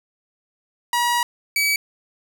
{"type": "tone pair in turn", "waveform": "sawtooth", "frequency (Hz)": [960, 2283], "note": ["B5", "D7"], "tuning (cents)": [-49, -50], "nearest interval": "octave + minor third", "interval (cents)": 1499, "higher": "second", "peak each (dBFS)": -14, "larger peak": "neither", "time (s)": [[0.93, 1.23], [1.56, 1.76]], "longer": "first", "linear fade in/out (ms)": 2, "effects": []}